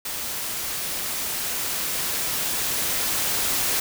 white noise with level ramp, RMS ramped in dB -30 to -23 dBFS, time 0.05-3.8 s, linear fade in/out 5 ms, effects none

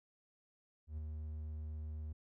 triangle tone with ADSR envelope, 77 Hz, D#2, 17 cents flat, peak -36 dBFS, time 0.87-2.13 s, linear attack 110 ms, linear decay 5 ms, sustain -3 dB, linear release 10 ms, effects none

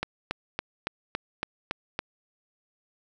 click train, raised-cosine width 0.3 ms, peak -12 dBFS, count 8, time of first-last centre 0.03-1.991 s, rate 3.57 Hz, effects none

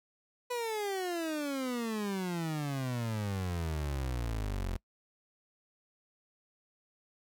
30% pulse exponential sweep, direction down, 497.5 to 43 Hz, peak -30 dBFS, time 0.5-4.77 s, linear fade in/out 10 ms, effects noise-tail reverb RT60 0.1 s tail -23 dB re dry

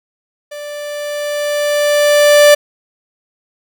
45% pulse tone with level ramp, 587.3 Hz, D5, in tune, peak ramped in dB -26 to -3 dBFS, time 0.51-2.55 s, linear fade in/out 10 ms, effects none

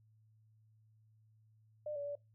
sine tone with pitch steps, 600 / 573 / 577 Hz, D5 / D5 / D5, +37 / -43 / -31 cents, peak -38 dBFS, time 1.86-2.154 s, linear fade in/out 5 ms, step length 98 ms, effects noise-tail reverb RT60 0.2 s tail -21 dB re dry + added 109 Hz sine -65 dBFS peak until 2.34 s

